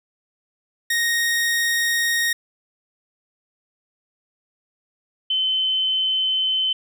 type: tone pair in turn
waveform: sawtooth / sine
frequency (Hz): 1864.7 / 3061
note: A#6 / G7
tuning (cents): 0 / -42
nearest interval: major sixth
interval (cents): 858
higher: second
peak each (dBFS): -15 / -18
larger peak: first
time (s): 0.9-2.33 / 5.3-6.73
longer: neither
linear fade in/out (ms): 5
effects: none